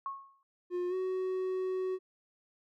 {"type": "tone with exponential decay", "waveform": "sine", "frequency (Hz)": 1094, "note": "C#6", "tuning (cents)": -23, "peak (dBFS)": -32, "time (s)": [0.06, 0.43], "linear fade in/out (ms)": 1, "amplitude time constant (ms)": 79}
{"type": "tone with pitch glide", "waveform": "triangle", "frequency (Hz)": [356.6, 373.2], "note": ["F4", "F#4"], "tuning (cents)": [36, 15], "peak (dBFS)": -29, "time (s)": [0.7, 1.99], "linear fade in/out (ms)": 50, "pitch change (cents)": 79, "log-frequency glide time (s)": [0.89, 0.94]}
{"effects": []}